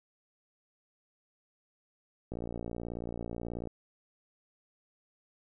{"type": "click train", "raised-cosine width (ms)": 2, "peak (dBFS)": -25, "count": 80, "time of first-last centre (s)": [2.32, 3.673], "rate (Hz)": 58.4, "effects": []}